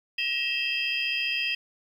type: tone cluster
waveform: sine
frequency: 1898 / 2619 / 2754 / 3187 / 4928 Hz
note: A#6 / E7 / F7 / G7 / D#8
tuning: +31 / -12 / -25 / +28 / -17 cents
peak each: -37 / -28 / -34 / -31 / -36 dBFS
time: 0.18-1.55 s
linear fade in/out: 5 ms
effects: 9-bit